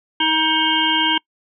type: harmonic tone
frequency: 315.9 Hz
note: D#4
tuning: 26 cents sharp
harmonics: 1 / 3 / 5 / 7 / 9 / 10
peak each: -24 / -20 / -24 / -25 / -22 / -19 dBFS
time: 0.2-1.18 s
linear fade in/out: 5 ms
effects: noise-tail reverb RT60 0.1 s tail -26 dB re dry